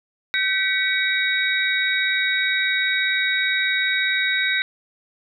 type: tone cluster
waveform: sine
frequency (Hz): 1534 / 1956 / 2251 / 3793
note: G6 / B6 / C#7 / A#7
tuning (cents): -38 / -17 / +26 / +29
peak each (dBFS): -24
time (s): 0.34-4.62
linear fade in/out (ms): 0
effects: none